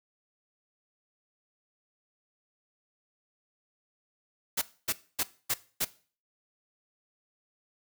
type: noise bursts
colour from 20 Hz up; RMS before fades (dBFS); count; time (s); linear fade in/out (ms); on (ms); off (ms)
white; -28; 5; 4.57-5.85; 10; 48; 260
effects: noise-tail reverb RT60 0.4 s tail -18 dB re dry